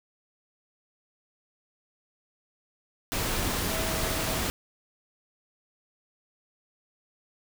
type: tone in noise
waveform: sine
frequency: 646 Hz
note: E5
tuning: 35 cents flat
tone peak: -37 dBFS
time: 3.69-4.38 s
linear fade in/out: 0 ms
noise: pink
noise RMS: -29 dBFS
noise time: 3.12-4.5 s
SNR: -11 dB
effects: none